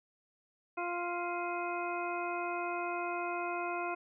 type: harmonic tone with a mistuned harmonic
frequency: 349.2 Hz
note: F4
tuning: in tune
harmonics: 1 / 2 / 3 / 4 / 6 / 7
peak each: -39 / -38 / -40 / -42 / -48 / -43 dBFS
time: 0.77-3.95 s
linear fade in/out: 10 ms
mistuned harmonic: 7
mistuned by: +48 cents
effects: none